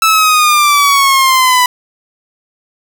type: exponential sweep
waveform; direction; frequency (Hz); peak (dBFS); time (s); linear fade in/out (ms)
sawtooth; down; 1318.5 to 987.8; -3; 0.02-1.66; 2
effects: none